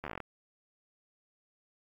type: slowing click train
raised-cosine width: 0.5 ms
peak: -23 dBFS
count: 10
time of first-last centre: 0.04-0.203 s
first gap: 12 ms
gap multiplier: 1.1
effects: AAC 48 kbps